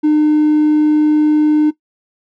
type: tone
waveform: triangle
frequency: 303.2 Hz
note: D#4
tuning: 45 cents flat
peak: -5 dBFS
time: 0.03-1.71 s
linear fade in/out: 20 ms
effects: noise-tail reverb RT60 0.1 s tail -18 dB re dry + tanh soft clip ceiling -4 dBFS